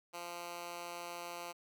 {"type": "tone with high-pass filter", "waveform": "10% pulse", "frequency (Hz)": 173.3, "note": "F3", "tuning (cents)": -13, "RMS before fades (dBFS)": -45, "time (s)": [0.13, 1.53], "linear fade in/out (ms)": 20, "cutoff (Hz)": 510, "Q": 0.58, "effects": []}